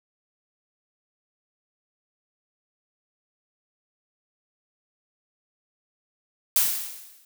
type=noise with exponential decay; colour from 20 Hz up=blue; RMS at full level=-18 dBFS; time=6.56-7.25 s; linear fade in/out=2 ms; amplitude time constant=150 ms; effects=none